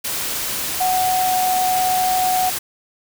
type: tone in noise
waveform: sine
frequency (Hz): 740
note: F#5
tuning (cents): 0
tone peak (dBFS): -16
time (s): 0.8-2.5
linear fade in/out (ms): 10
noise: white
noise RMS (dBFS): -24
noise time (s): 0.04-2.59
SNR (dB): +5
effects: none